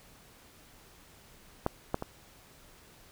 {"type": "clicks", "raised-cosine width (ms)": 1, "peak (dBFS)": [-13, -14, -21], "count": 3, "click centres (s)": [1.664, 1.944, 2.024], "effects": ["pink hiss -57 dBFS RMS until 3.11 s"]}